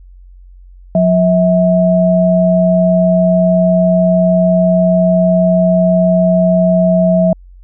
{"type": "tone pair together", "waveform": "sine", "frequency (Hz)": [179.37, 647], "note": ["F3", "E5"], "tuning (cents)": [47, -32], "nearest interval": "octave + minor seventh", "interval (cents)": 2221, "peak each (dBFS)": [-10, -10], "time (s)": [0.95, 7.33], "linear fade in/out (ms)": 2, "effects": ["added 45 Hz sine -35 dBFS peak until 7.63 s"]}